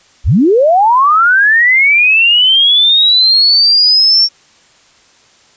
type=linear sweep; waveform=sine; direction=up; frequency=33.85 to 5510 Hz; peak=-5 dBFS; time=0.24-4.29 s; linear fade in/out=50 ms; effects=white hiss -47 dBFS RMS until 5.56 s + resampled to 16000 Hz